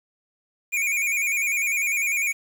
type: tone with vibrato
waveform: square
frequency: 2320 Hz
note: D7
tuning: 22 cents flat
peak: -22 dBFS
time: 0.72-2.33 s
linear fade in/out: 20 ms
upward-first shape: square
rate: 10 Hz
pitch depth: 67 cents each way
effects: 8-bit